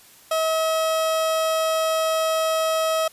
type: tone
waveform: 30% pulse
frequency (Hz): 641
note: E5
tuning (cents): -49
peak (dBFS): -17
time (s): 0.31-3.08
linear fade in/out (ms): 5
effects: white hiss -50 dBFS RMS until 3.12 s + resampled to 32000 Hz